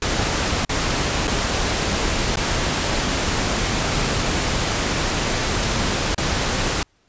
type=noise with dropouts; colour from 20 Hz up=pink; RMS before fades=-21 dBFS; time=0.02-6.83 s; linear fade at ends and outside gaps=2 ms; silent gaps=0.65-0.693 / 1.273-1.277 / 2.358-2.37 / 6.147-6.179 s; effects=pink hiss -62 dBFS RMS until 7.08 s + resampled to 16000 Hz